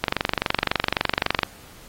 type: click train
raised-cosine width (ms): 0.3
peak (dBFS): -3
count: 34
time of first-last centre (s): 0.04-1.432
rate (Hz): 23.7
effects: pink hiss -47 dBFS RMS until 1.88 s + AAC 48 kbps